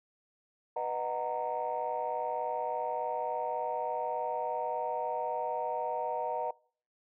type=chord; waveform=sine; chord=B major seventh; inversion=none; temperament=just; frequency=493.9 / 617.4 / 740.8 / 926 Hz; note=B4 / D#5 / F#5 / A#5; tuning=0 / -14 / +2 / -12 cents; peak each=-37 / -36 / -36 / -35 dBFS; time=0.76-6.51 s; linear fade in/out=5 ms; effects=noise-tail reverb RT60 0.5 s tail -25 dB re dry + tanh soft clip ceiling -23 dBFS